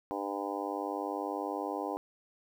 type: harmonic tone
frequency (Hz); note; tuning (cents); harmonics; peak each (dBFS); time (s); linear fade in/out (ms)
100; G2; +35; 3 / 4 / 5 / 6 / 7 / 8 / 9 / 10; -39 / -41 / -40 / -43 / -43 / -39 / -44 / -43; 0.11-1.97; 0
effects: 10-bit